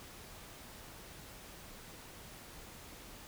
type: silence
effects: pink hiss -52 dBFS RMS until 3.27 s